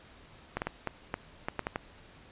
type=clicks; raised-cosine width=0.5 ms; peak=-16 dBFS; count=9; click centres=0.57 / 0.619 / 0.67 / 0.873 / 1.141 / 1.485 / 1.593 / 1.669 / 1.759 s; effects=pink hiss -55 dBFS RMS until 2.31 s + resampled to 8000 Hz